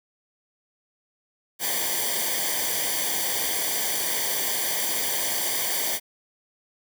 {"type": "noise with comb filter", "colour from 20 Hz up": "white", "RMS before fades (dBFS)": -26, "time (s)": [1.59, 6], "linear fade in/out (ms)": 50, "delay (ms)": 0.75, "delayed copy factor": -0.85, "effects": []}